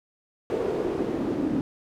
pink noise with band-pass filter sweep, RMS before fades -27 dBFS, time 0.5-1.61 s, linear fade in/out 0 ms, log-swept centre 440 to 270 Hz, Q 3.6, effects none

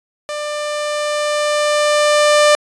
sawtooth tone with level ramp, 595 Hz, D5, 22 cents sharp, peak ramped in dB -18 to -4 dBFS, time 0.29-2.55 s, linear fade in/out 0 ms, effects resampled to 22050 Hz

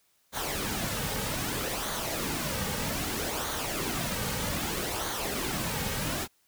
pink noise with flanger, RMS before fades -32 dBFS, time 0.32-6.28 s, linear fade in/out 50 ms, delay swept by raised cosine 0.38 to 2.98 ms, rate 0.63 Hz, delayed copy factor -0.55, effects white hiss -69 dBFS RMS until 6.47 s

